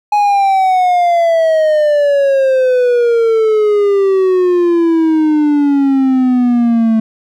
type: exponential sweep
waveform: triangle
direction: down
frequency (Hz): 838 to 220.4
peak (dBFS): -6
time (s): 0.12-7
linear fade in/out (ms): 5
effects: none